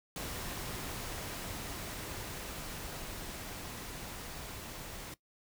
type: noise with level ramp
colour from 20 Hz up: pink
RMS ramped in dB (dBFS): -40 to -45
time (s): 0.16-5.14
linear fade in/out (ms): 2
effects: noise-tail reverb RT60 0.1 s tail -18 dB re dry